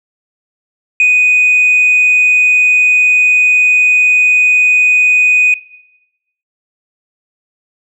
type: tone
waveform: sine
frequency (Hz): 2489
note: D#7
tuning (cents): 0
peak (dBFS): -4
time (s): 1-5.54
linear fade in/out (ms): 2
effects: noise-tail reverb RT60 0.9 s tail -18 dB re dry + tanh soft clip ceiling -3 dBFS